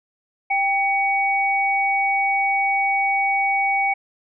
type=tone pair together; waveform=sine; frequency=789 / 2250 Hz; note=G5 / C#7; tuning=+11 / +25 cents; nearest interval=octave + tritone; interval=1814 cents; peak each=-20 dBFS; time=0.5-3.94 s; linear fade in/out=10 ms; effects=none